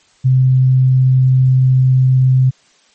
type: tone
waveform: sine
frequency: 129.7 Hz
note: C3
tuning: 15 cents flat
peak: -7 dBFS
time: 0.24-2.51 s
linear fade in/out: 20 ms
effects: white hiss -52 dBFS RMS until 2.94 s + MP3 32 kbps